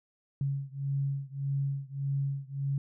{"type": "beating tone pair", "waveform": "sine", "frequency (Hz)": [137.9, 139.6], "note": ["C#3", "C#3"], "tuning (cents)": [-9, 13], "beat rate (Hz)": 1.7, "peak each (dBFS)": [-32, -33], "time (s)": [0.41, 2.78], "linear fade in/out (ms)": 2, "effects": []}